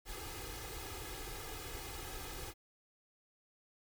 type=noise with comb filter; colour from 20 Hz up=pink; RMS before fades=-45 dBFS; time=0.05-2.54 s; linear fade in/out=50 ms; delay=2.4 ms; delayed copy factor=+0.85; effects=none